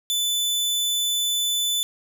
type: tone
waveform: sawtooth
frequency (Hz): 3500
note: A7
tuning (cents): -10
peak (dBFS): -18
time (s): 0.1-1.83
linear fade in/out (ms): 0
effects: 10-bit